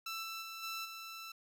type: tone with level steps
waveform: 15% pulse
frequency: 1331 Hz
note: E6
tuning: 16 cents sharp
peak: -33 / -35 / -38 / -33 / -39 dBFS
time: 0.06-1.32 s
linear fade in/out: 5 ms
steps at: 0.22 / 0.41 / 0.62 / 0.84 s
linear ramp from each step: 20 ms
effects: none